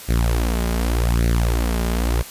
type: tone with flanger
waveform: sawtooth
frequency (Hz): 58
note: A#1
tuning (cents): -8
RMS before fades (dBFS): -19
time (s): 0.08-2.23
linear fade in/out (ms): 20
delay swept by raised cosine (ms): 0.47 to 4.97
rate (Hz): 0.85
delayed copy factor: +0.8
effects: white hiss -37 dBFS RMS until 2.3 s + resampled to 32000 Hz